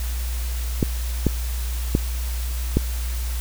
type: clicks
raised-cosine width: 3 ms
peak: -4 dBFS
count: 4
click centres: 0.828 / 1.267 / 1.951 / 2.77 s
effects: added 60 Hz sine -23 dBFS peak until 3.4 s + white hiss -36 dBFS RMS until 3.4 s